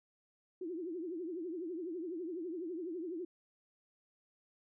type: tone with vibrato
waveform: sine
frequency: 342.9 Hz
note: F4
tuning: 32 cents flat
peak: -38 dBFS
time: 0.61-3.25 s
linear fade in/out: 5 ms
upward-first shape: triangle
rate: 12 Hz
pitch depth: 190 cents each way
effects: none